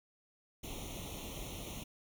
pink noise with comb filter, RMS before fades -44 dBFS, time 0.63-1.84 s, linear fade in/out 10 ms, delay 0.31 ms, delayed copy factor +0.95, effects none

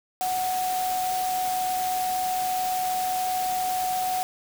sine tone in noise, 740 Hz, F#5, in tune, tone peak -24 dBFS, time 0.21-4.23 s, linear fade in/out 0 ms, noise white, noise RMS -34 dBFS, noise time 0.21-4.23 s, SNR +7 dB, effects none

